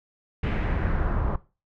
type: noise with low-pass filter sweep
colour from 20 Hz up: brown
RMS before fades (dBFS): -25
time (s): 0.43-1.36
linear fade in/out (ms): 5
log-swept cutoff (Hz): 2500 to 1100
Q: 2.1
effects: noise-tail reverb RT60 0.3 s tail -18 dB re dry